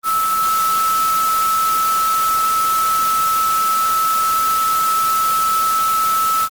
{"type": "tone in noise", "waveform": "sine", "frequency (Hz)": 1306, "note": "E6", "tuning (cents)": -17, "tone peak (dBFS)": -14, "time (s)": [0.03, 6.49], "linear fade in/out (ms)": 50, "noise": "white", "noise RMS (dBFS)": -25, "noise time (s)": [0.03, 6.49], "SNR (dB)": 8, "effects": ["Opus 24 kbps"]}